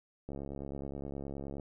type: click train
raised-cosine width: 2 ms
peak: -28 dBFS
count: 92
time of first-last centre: 0.29-1.597 s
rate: 69.6 Hz
effects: none